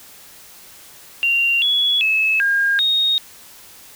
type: tone with pitch steps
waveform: sine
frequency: 2768 / 3378 / 2595 / 1616 / 3728 Hz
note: F7 / G#7 / E7 / G#6 / A#7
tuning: -16 / +29 / -28 / -48 / -1 cents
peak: -14 dBFS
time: 1.23-3.18 s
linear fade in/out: 0 ms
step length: 390 ms
effects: white hiss -43 dBFS RMS until 3.95 s